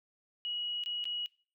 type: tone with dropouts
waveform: sine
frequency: 2909 Hz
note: F#7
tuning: 30 cents flat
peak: -34 dBFS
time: 0.45-1.26 s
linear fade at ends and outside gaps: 0 ms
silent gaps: 0.837-0.86 / 1.041-1.054 s
effects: noise-tail reverb RT60 0.4 s tail -21 dB re dry